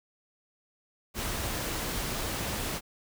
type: noise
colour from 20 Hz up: pink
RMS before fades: -33 dBFS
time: 1.14-2.81 s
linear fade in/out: 50 ms
effects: none